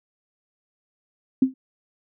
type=tone with exponential decay; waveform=sine; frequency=261.6 Hz; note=C4; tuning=in tune; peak=-10 dBFS; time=1.42-1.54 s; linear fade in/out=5 ms; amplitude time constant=26 ms; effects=none